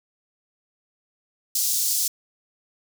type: high-pass noise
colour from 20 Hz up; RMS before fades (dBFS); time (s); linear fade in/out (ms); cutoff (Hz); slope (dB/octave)
pink; -23; 1.55-2.08; 5; 5100; 24
effects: none